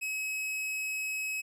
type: tone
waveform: 45% pulse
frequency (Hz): 2560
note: D#7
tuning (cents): +49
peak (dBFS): -32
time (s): 0.01-1.42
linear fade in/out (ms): 20
effects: resampled to 32000 Hz